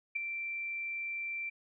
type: tone with ADSR envelope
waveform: sine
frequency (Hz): 2349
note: D7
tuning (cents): 0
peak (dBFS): -28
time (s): 0.15-1.5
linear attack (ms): 12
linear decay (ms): 10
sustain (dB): -7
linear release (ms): 13
effects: none